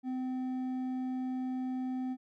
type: tone with hard clipping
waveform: sine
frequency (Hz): 256.5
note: C4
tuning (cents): -34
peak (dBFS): -34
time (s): 0.03-2.17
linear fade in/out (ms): 50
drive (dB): 5
effects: none